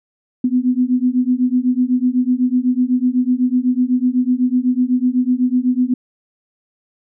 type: beating tone pair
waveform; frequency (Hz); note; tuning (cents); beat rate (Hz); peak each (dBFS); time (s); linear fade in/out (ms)
sine; 246.9 / 254.9; B3 / C4; 0 / -45; 8; -16; 0.44-5.94; 5
effects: none